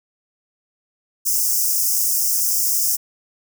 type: high-pass noise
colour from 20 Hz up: white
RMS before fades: -19 dBFS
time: 1.25-2.97 s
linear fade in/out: 20 ms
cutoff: 5100 Hz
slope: 96 dB/octave
effects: none